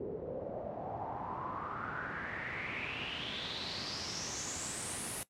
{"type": "noise with low-pass filter sweep", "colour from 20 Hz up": "pink", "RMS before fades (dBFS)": -40, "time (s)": [0, 5.23], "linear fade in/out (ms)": 0, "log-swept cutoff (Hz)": [420, 11000], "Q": 5.9, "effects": ["noise-tail reverb RT60 0.1 s tail -17 dB re dry", "high-pass 100 Hz 12 dB/octave"]}